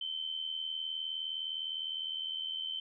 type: tone with amplitude modulation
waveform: sine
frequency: 3088 Hz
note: G7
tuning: 27 cents flat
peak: -32 dBFS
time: 0.01-2.8 s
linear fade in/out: 5 ms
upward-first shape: sine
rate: 79.7 Hz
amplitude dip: 65%
effects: none